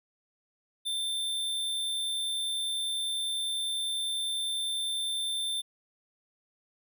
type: tone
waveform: square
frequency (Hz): 3565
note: A7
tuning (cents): +22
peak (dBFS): -30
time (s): 0.85-5.62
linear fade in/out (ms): 20
effects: none